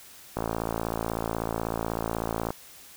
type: click train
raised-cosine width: 1 ms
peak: -14 dBFS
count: 121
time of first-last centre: 0.37-2.505 s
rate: 56.2 Hz
effects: white hiss -49 dBFS RMS until 2.96 s